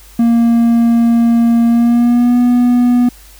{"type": "tone with pitch glide", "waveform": "triangle", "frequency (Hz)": [233.1, 244.3], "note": ["A#3", "B3"], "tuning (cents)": [0, -19], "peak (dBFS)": -5, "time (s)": [0.19, 3.09], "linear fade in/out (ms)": 5, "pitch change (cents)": 81, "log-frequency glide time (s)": [1.67, 2.38], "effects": ["added 50 Hz sine -39 dBFS peak until 3.39 s", "white hiss -42 dBFS RMS until 3.39 s"]}